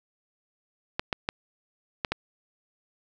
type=clicks; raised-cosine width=0.3 ms; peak=-10 dBFS; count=5; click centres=0.995 / 1.128 / 1.289 / 2.048 / 2.12 s; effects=none